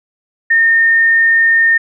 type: tone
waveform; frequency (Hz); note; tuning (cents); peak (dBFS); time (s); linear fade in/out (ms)
sine; 1825; A#6; -37; -7; 0.5-1.78; 10
effects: none